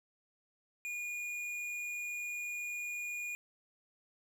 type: tone with tanh clipping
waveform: triangle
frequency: 2438 Hz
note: D#7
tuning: 36 cents flat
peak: -39 dBFS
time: 0.85-3.35 s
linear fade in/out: 0 ms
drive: 16 dB
effects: none